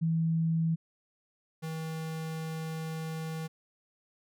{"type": "tone pair in turn", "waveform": ["sine", "square"], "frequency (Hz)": [163.3, 160.12], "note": ["E3", "D#3"], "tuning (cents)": [-16, 50], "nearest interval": "unison", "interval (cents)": 34, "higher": "first", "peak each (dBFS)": [-25, -35], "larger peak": "first", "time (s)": [[0.01, 0.76], [1.62, 3.48]], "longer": "second", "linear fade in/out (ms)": 20, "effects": []}